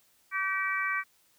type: harmonic tone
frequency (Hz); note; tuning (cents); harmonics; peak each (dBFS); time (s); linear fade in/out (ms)
384.6; G4; -33; 3 / 4 / 5 / 6; -33 / -33 / -33 / -33; 0.31-1.04; 50
effects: white hiss -66 dBFS RMS until 1.38 s